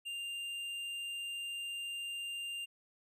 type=tone with tanh clipping; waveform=triangle; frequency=2794 Hz; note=F7; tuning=in tune; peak=-40 dBFS; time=0.05-2.66 s; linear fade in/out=20 ms; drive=13 dB; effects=none